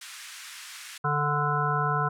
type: band-pass noise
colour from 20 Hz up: pink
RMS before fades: -43 dBFS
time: 0.01-0.98 s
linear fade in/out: 5 ms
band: 1400 to 11000 Hz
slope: 24 dB/octave
type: harmonic tone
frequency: 146.83 Hz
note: D3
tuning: in tune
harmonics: 1 / 3 / 5 / 7 / 9 / 10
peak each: -28 / -34 / -32 / -29 / -29 / -33 dBFS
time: 1.04-2.09 s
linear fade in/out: 10 ms
effects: none